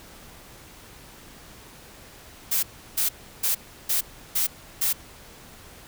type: noise bursts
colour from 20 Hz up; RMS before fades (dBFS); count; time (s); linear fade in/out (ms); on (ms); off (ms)
blue; -23; 6; 2.51-4.93; 10; 120; 340
effects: pink hiss -47 dBFS RMS until 5.87 s